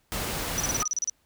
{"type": "noise", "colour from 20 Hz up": "pink", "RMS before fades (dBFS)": -31, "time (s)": [0.12, 0.83], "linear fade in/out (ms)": 0}
{"type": "tone bursts", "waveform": "sine", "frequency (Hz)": 5910, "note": "F#8", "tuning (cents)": -3, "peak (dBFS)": -24, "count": 10, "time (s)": [0.58, 1.097], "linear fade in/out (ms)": 0, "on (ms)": 22, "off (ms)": 33}
{"type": "tone with exponential decay", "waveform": "sine", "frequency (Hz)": 1244.5, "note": "D#6", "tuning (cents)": 0, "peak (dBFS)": -23, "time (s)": [0.82, 0.91], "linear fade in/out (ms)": 2, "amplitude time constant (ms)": 18}
{"effects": ["pink hiss -68 dBFS RMS until 1.25 s"]}